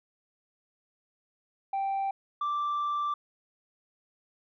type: tone pair in turn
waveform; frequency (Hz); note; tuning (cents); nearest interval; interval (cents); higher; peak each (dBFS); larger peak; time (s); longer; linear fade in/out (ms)
sine; 783 / 1173.2; G5 / D6; -2 / -2; perfect fifth; 700; second; -25 / -25; neither; 1.73-2.11 / 2.41-3.14; second; 5
effects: tanh soft clip ceiling -26 dBFS